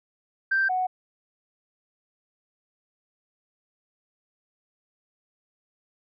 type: tone pair in turn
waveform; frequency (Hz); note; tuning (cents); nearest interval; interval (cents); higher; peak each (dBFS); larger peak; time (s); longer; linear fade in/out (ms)
sine; 1568 / 740; G6 / F#5; 0 / 0; octave + minor second; 1300; first; -19 / -22; first; 0.51-0.69 / 0.69-0.87; neither; 10
effects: tanh soft clip ceiling -15 dBFS